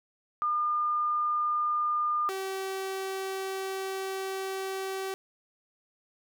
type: tone pair in turn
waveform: sine / sawtooth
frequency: 1209 / 383.9 Hz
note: D6 / G4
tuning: +50 / -36 cents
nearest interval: octave + minor sixth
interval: 1986 cents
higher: first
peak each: -25 / -28 dBFS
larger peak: first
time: 0.42-2.29 / 2.29-5.14 s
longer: second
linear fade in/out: 0 ms
effects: none